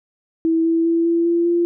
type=tone with pitch steps; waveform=sine; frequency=326.6 / 330 / 333.5 / 336.9 / 340.5 / 344 Hz; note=E4 / E4 / E4 / E4 / F4 / F4; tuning=-16 / +2 / +20 / +38 / -44 / -26 cents; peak=-14 dBFS; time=0.45-1.65 s; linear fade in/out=0 ms; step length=200 ms; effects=none